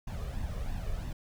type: noise with flanger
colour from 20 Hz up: brown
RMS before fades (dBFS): -35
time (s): 0.07-1.13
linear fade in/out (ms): 5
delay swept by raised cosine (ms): 1.1 to 1.73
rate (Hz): 3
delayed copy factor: +0.65
effects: none